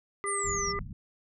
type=harmonic tone; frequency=400.6 Hz; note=G4; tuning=38 cents sharp; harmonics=1 / 3 / 5; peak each=-35 / -33 / -37 dBFS; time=0.24-0.79 s; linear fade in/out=0 ms
type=exponential sweep; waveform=sine; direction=down; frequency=9480 to 5274 Hz; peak=-31 dBFS; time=0.26-0.73 s; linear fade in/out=20 ms
type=low-pass noise; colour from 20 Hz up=pink; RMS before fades=-39 dBFS; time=0.44-0.93 s; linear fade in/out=2 ms; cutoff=220 Hz; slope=48 dB/octave
effects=none